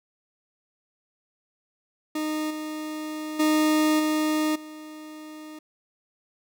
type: tone with level steps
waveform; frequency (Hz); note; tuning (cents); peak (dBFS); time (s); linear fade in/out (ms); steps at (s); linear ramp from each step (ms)
40% pulse; 308; D#4; -17; -25 / -30 / -18 / -21 / -38; 2.15-5.59; 5; 2.5 / 3.39 / 3.99 / 4.55; 10
effects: none